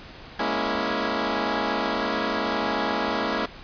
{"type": "chord", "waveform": "10% pulse", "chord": "A# half-diminished seventh", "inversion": "third", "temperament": "equal with one note detuned", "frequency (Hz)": [207.7, 236.3, 277.2, 329.6], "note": ["G#3", "A#3", "C#4", "E4"], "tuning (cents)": [0, 24, 0, 0], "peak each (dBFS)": -21, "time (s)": [0.39, 3.46], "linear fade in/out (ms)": 5, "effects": ["pink hiss -43 dBFS RMS until 3.63 s", "resampled to 11025 Hz"]}